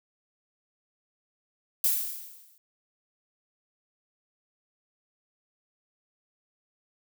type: noise with exponential decay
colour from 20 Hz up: violet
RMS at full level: -22 dBFS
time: 1.84-2.58 s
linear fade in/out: 2 ms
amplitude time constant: 160 ms
effects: none